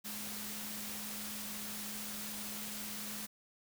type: tone in noise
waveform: sine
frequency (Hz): 210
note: G#3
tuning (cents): +19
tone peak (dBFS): -48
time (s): 0.04-3.27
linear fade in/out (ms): 20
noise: white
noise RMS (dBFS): -43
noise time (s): 0.04-3.27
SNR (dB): -8
effects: none